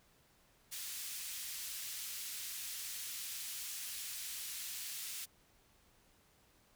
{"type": "band-pass noise", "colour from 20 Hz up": "white", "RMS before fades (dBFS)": -44, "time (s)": [0.71, 5.26], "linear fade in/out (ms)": 20, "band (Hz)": [2300, 15000], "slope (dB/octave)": 12, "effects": ["pink hiss -69 dBFS RMS until 6.75 s"]}